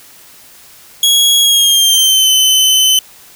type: tone with pitch glide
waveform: sawtooth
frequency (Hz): 3322 to 3046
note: G#7 to F#7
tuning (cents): 0 to +50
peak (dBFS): -4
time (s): 1.03-2.99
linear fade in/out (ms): 2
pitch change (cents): -150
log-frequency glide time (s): 1.4-2.3
effects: white hiss -40 dBFS RMS until 3.35 s